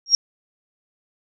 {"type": "tone with exponential growth", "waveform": "sine", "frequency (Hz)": 5588, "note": "F8", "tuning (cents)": 0, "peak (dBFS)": -6, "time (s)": [0.06, 0.15], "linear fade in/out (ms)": 1, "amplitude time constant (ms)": 18, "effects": []}